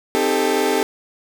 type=chord; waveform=30% pulse; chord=A half-diminished seventh; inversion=first; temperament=equal with one note detuned; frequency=261.6 / 311.1 / 397 / 440 Hz; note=C4 / Eb4 / G4 / A4; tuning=0 / 0 / +22 / 0 cents; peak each=-22 / -22 / -18 / -18 dBFS; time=0.15-0.83 s; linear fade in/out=0 ms; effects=none